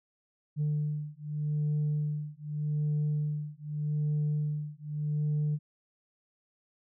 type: beating tone pair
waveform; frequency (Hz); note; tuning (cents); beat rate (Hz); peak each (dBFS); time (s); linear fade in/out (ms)
sine; 149.2 / 150.03; D3 / D3; +28 / +37; 0.83; -30; 0.56-5.59; 50
effects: tanh soft clip ceiling -24 dBFS